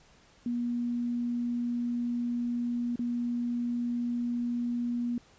sine tone with dropouts, 240 Hz, B3, 49 cents flat, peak -28 dBFS, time 0.46-5.18 s, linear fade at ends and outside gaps 2 ms, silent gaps 2.958-2.992 s, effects pink hiss -60 dBFS RMS until 5.38 s + resampled to 16000 Hz

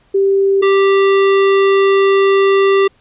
sine / square tone pair in turn, 392 / 392 Hz, G4 / G4, 0 / 0 cents, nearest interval unison, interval 0 cents, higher neither, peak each -9 / -9 dBFS, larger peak neither, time 0.14-0.62 / 0.62-2.88 s, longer second, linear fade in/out 10 ms, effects pink hiss -54 dBFS RMS until 3 s + resampled to 8000 Hz

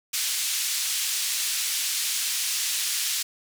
white band-pass noise, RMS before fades -27 dBFS, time 0.13-3.23 s, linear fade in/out 10 ms, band 2600 to 9100 Hz, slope 12 dB/octave, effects none

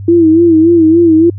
sine tone with vibrato, 329.6 Hz, E4, in tune, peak -3 dBFS, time 0.08-1.3 s, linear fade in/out 5 ms, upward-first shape sine, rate 3.5 Hz, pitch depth 78 cents each way, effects added 99 Hz sine -21 dBFS peak until 1.38 s

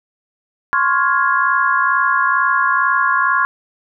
sine chord, Db major seventh, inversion third, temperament equal with one note detuned, 1046.5 / 1108.7 / 1407.4 / 1661.2 Hz, C6 / Db6 / F6 / Ab6, 0 / 0 / +13 / 0 cents, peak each -18 dBFS, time 0.73-3.45 s, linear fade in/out 0 ms, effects none

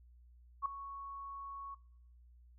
sine tone with ADSR envelope, 1108.7 Hz, C#6, in tune, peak -29 dBFS, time 0.62-1.75 s, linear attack 37 ms, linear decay 3 ms, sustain -14 dB, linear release 12 ms, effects noise-tail reverb RT60 0.7 s tail -22 dB re dry + added 60 Hz sine -58 dBFS peak until 2.58 s

